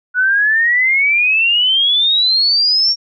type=exponential sweep; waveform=sine; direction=up; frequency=1464 to 5588 Hz; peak=-10 dBFS; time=0.14-2.96 s; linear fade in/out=50 ms; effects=none